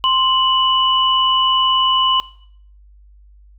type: tone pair together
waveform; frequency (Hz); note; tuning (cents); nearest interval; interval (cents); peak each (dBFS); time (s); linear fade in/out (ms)
sine; 1047 / 2961; C6 / F#7; +1 / +1; octave + tritone; 1800; -15; 0.04-2.2; 0
effects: noise-tail reverb RT60 0.6 s tail -19 dB re dry + added 50 Hz sine -43 dBFS peak until 3.58 s